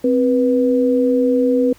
sine tone pair together, 261.6 / 489.6 Hz, C4 / B4, 0 / -15 cents, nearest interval major seventh, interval 1085 cents, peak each -15 dBFS, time 0.04-1.73 s, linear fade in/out 5 ms, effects pink hiss -49 dBFS RMS until 1.78 s

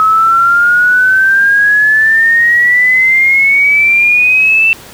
sine exponential sweep, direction up, 1280 to 2678 Hz, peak -5 dBFS, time 0-4.73 s, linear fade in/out 0 ms, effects pink hiss -33 dBFS RMS until 4.93 s + high-pass 80 Hz 12 dB/octave

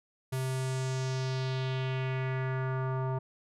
square tone with low-pass filter sweep, 130.81 Hz, C3, in tune, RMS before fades -32 dBFS, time 0.32-3.19 s, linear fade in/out 10 ms, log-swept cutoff 12000 to 940 Hz, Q 2.2, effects none

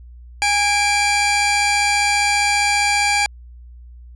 sawtooth tone pair together, 820 / 2345 Hz, G#5 / D7, -22 / -3 cents, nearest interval octave + tritone, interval 1819 cents, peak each -14 dBFS, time 0.42-3.26 s, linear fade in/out 0 ms, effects added 60 Hz sine -37 dBFS peak until 4.15 s + resampled to 22050 Hz

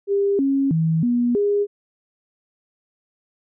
sine tone with pitch steps, 399.6 / 273.9 / 161.5 / 241.5 / 408.3 Hz, G4 / C#4 / E3 / B3 / G#4, +33 / -21 / -35 / -39 / -29 cents, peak -16 dBFS, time 0.07-1.67 s, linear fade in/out 50 ms, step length 320 ms, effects none

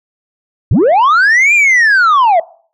sine linear two-way sweep, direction up then down, 70.8 to 2446 to 631 Hz, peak -3 dBFS, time 0.71-2.4 s, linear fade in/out 5 ms, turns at 1.54 s, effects noise-tail reverb RT60 0.5 s tail -23 dB re dry + tanh soft clip ceiling -5 dBFS

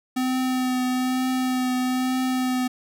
square tone with vibrato, 255.2 Hz, C4, 43 cents flat, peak -22 dBFS, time 0.16-2.68 s, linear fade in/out 10 ms, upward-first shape triangle, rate 1.1 Hz, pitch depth 18 cents each way, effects none

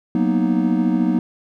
triangle chord, B major seventh, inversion second, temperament equal, 185 / 233.1 / 246.9 / 311.1 Hz, F#3 / A#3 / B3 / D#4, 0 / 0 / 0 / 0 cents, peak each -19 dBFS, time 0.15-1.19 s, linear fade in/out 2 ms, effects none

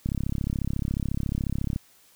click train, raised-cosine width 5 ms, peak -15 dBFS, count 59, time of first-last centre 0.06-1.761 s, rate 34.1 Hz, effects white hiss -58 dBFS RMS until 2.15 s

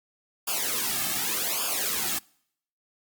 white noise with flanger, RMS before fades -28 dBFS, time 0.47-2.19 s, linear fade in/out 10 ms, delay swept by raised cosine 0.5 to 2.1 ms, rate 0.86 Hz, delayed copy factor -1, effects noise-tail reverb RT60 0.7 s tail -26 dB re dry + Opus 48 kbps

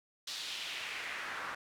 pink noise with band-pass filter sweep, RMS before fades -41 dBFS, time 0.27-1.55 s, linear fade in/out 5 ms, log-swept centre 4400 to 1300 Hz, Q 2, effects none

